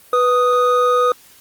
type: tone pair together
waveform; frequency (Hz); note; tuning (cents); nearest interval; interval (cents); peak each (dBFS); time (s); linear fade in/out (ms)
triangle; 493.9 / 1244.5; B4 / D#6; 0 / 0; octave + major third; 1600; -13; 0.13-1.12; 2
effects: white hiss -47 dBFS RMS until 1.4 s + Opus 32 kbps